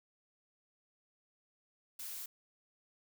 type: noise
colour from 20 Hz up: blue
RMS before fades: -44 dBFS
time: 1.99-2.26 s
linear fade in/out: 5 ms
effects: none